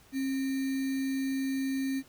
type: tone with sample-and-hold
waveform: sine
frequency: 268.3 Hz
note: C4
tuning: 44 cents sharp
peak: -28 dBFS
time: 0.12-2.03 s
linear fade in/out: 50 ms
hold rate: 2100 Hz
effects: pink hiss -59 dBFS RMS until 2.08 s